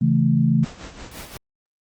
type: chord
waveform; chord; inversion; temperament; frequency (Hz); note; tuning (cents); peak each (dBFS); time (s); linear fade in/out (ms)
sine; A major; first; just; 137.5 / 165 / 220; C#3 / E3 / A3; -14 / +2 / 0; -19; 0.01-0.65; 10
type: noise with tremolo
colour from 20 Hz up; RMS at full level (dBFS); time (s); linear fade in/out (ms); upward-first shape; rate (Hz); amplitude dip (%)
pink; -35; 0.63-1.37; 2; sine; 5.7; 60
effects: Opus 24 kbps